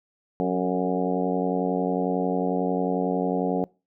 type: harmonic tone with a mistuned harmonic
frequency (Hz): 91.1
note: F#2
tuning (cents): -26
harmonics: 2 / 3 / 4 / 5 / 6 / 7 / 8 / 9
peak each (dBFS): -27 / -28 / -32 / -28 / -32 / -35 / -31 / -37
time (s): 0.4-3.64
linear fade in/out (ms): 0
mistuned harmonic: 4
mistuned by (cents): +45
effects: noise-tail reverb RT60 0.3 s tail -25 dB re dry